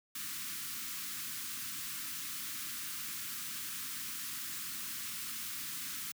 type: band-stop noise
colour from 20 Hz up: white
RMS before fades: -41 dBFS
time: 0.15-6.12 s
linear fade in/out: 5 ms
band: 320 to 1100 Hz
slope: 48 dB/octave
effects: high-pass 100 Hz 12 dB/octave